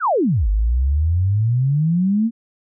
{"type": "exponential two-way sweep", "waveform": "sine", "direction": "down then up", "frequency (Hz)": [1599, 48.74, 235.1], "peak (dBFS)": -14, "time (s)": [0, 2.31], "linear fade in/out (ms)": 50, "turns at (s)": 0.48, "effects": []}